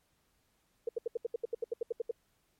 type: tone bursts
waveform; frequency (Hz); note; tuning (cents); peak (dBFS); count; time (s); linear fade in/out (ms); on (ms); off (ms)
sine; 466.2; A#4; 0; -29; 14; 0.87-2.112; 5; 20; 74
effects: pink hiss -74 dBFS RMS until 2.59 s + MP3 64 kbps